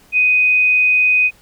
sine tone, 2498 Hz, D#7, 6 cents sharp, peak -10 dBFS, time 0.12-1.31 s, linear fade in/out 50 ms, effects pink hiss -50 dBFS RMS until 1.41 s

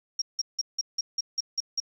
sine tone bursts, 5588 Hz, F8, in tune, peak -24 dBFS, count 9, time 0.19-1.802 s, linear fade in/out 5 ms, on 28 ms, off 170 ms, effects 10-bit

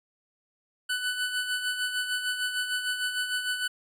25% pulse tone with tremolo, 1494 Hz, F#6, 16 cents sharp, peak -22 dBFS, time 0.89-3.68 s, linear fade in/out 10 ms, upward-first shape sine, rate 6.6 Hz, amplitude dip 55%, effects resampled to 32000 Hz

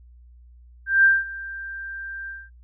sine tone with ADSR envelope, 1580 Hz, G6, 13 cents sharp, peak -11 dBFS, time 0.86-2.5 s, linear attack 180 ms, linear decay 200 ms, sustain -20 dB, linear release 220 ms, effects noise-tail reverb RT60 0.2 s tail -23 dB re dry + added 60 Hz sine -46 dBFS peak until 2.63 s

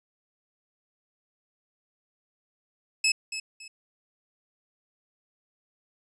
20% pulse tone with echo, 2594 Hz, E7, 28 cents flat, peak -16 dBFS, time 3.04-3.12 s, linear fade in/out 5 ms, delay 280 ms, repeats 2, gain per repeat -11 dB, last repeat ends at 3.68 s, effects resampled to 24000 Hz

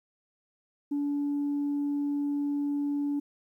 sine tone, 287.3 Hz, D4, 38 cents flat, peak -25 dBFS, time 0.91-3.2 s, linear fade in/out 10 ms, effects tanh soft clip ceiling -24 dBFS + 11-bit

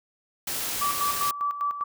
white noise, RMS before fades -30 dBFS, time 0.47-1.31 s, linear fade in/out 5 ms
sine tone with tremolo, 1156 Hz, D6, 28 cents flat, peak -23 dBFS, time 0.81-1.84 s, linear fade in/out 10 ms, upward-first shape square, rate 5 Hz, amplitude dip 65%
effects none

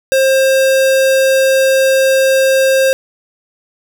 square tone, 532 Hz, C5, 29 cents sharp, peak -9 dBFS, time 0.12-2.93 s, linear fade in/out 0 ms, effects none

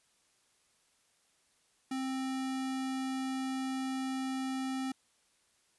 square tone, 263.3 Hz, C4, 11 cents sharp, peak -34 dBFS, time 1.91-4.92 s, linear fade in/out 5 ms, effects white hiss -71 dBFS RMS until 5.78 s + resampled to 24000 Hz

